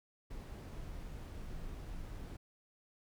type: noise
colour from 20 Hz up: brown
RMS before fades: -45 dBFS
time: 0.3-2.37 s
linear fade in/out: 10 ms
effects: none